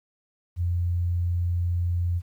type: tone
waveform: sine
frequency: 87.31 Hz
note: F2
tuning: in tune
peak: -22 dBFS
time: 0.56-2.22 s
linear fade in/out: 50 ms
effects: 10-bit